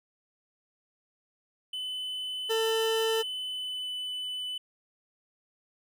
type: tone with pitch glide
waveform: triangle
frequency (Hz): 3017 to 2998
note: F#7 to F#7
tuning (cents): +33 to +22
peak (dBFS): -31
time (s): 1.73-4.58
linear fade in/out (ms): 5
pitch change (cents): -11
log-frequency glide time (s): 3.44-3.99
type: tone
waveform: 40% pulse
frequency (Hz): 447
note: A4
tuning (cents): +27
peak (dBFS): -25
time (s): 2.49-3.23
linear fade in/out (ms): 20
effects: none